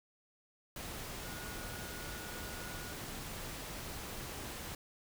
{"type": "tone in noise", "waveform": "sine", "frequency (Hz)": 1450, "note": "F#6", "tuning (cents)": -35, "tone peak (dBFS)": -51, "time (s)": [1.25, 2.93], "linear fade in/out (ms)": 2, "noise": "pink", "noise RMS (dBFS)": -44, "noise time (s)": [0.76, 4.75], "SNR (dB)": -10, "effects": []}